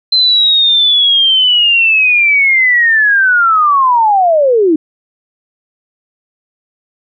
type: linear sweep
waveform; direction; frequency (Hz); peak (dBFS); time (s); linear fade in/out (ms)
sine; down; 4100 to 296.4; -6; 0.12-4.76; 5
effects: none